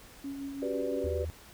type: tone with tremolo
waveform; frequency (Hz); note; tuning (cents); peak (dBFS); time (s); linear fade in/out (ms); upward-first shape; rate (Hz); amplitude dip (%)
sine; 277.2; C#4; 0; -34; 0.24-1.07; 5; triangle; 6; 40
type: chord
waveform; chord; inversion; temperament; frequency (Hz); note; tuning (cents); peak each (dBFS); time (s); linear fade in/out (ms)
sine; G major seventh; third; equal; 370 / 392 / 493.9 / 587.3; F#4 / G4 / B4 / D5; 0 / 0 / 0 / 0; -38 / -36 / -34 / -37; 0.62-1.25; 5
type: tone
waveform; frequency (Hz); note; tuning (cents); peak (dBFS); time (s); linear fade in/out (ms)
sine; 79.9; D#2; +47; -33; 1.04-1.3; 0
effects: pink hiss -53 dBFS RMS until 1.53 s